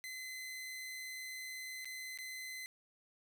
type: tone with dropouts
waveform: sawtooth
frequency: 2042 Hz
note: C7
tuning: 43 cents flat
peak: -40 dBFS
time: 0.04-2.66 s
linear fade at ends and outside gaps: 0 ms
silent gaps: 1.846-1.855 / 2.175-2.187 s
effects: none